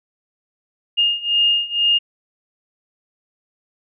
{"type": "beating tone pair", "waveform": "sine", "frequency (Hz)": [2833, 2835.1], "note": ["F7", "F7"], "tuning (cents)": [24, 25], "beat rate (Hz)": 2.1, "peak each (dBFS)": [-19, -17], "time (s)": [0.97, 1.99], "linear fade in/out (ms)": 20, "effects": []}